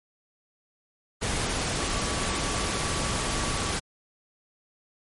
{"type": "tone in noise", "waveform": "sine", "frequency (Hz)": 1142, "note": "D6", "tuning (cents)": -49, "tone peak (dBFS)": -38, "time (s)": [1.78, 3.74], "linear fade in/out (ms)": 20, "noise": "pink", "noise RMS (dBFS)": -28, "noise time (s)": [1.21, 3.8], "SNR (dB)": -13, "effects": ["MP3 48 kbps"]}